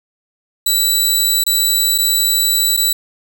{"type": "tone with dropouts", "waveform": "15% pulse", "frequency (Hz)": 3951, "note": "B7", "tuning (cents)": 0, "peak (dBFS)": -5, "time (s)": [0.66, 2.93], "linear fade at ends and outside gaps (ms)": 5, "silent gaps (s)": [[1.439, 1.464], [1.98, 1.984], [2.767, 2.773]], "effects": ["7-bit"]}